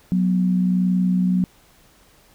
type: tone pair together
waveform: sine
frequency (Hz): 183.69 / 245.2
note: F#3 / B3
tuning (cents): -12 / -12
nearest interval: perfect fourth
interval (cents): 500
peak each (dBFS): -16 / -26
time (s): 0.12-1.44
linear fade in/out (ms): 0
effects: pink hiss -54 dBFS RMS until 2.34 s